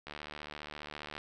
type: click train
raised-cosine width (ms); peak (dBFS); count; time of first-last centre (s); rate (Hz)
0.3; -26; 84; 0.07-1.18; 74.8
effects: none